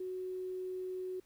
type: tone with quantisation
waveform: sine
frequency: 370 Hz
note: F#4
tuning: in tune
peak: -37 dBFS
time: 0-1.2 s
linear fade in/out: 5 ms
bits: 11
effects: pink hiss -70 dBFS RMS until 1.25 s